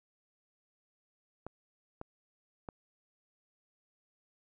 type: clicks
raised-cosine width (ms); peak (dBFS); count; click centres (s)
1; -27; 3; 1.466 / 2.014 / 2.688
effects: none